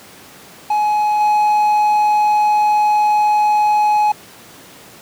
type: tone with level steps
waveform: triangle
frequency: 842 Hz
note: G#5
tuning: 24 cents sharp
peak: -11 / -9 dBFS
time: 0.7-4.12 s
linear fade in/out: 5 ms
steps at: 1.2 s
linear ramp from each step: 10 ms
effects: pink hiss -40 dBFS RMS until 5.01 s + high-pass 150 Hz 12 dB/octave